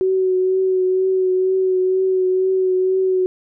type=tone with vibrato; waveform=sine; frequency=374.1 Hz; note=F#4; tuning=19 cents sharp; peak=-14 dBFS; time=0.01-3.26 s; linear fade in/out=0 ms; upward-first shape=triangle; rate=2.1 Hz; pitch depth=24 cents each way; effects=none